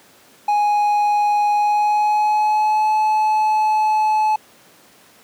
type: tone with pitch glide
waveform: triangle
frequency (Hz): 830.6 to 860.4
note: G#5 to A5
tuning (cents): 0 to -39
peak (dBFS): -12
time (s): 0.48-4.36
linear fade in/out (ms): 5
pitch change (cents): +61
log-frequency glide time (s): 1.53-2.92
effects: pink hiss -49 dBFS RMS until 5.23 s + high-pass 200 Hz 12 dB/octave